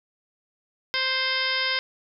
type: harmonic tone with a mistuned harmonic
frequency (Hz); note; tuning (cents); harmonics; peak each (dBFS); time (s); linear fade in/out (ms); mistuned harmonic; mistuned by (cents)
523.3; C5; 0; 1 / 2 / 3 / 4 / 5 / 6 / 7 / 8 / 9 / 10; -36 / -34 / -30 / -28 / -36 / -31 / -32 / -39 / -35 / -30; 0.94-1.79; 0; 10; -49
effects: none